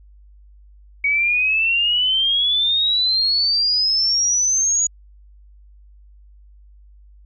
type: exponential sweep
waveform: sine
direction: up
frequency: 2244 to 6830 Hz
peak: -15 dBFS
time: 1.04-4.87 s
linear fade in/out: 5 ms
effects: added 50 Hz sine -44 dBFS peak until 7.25 s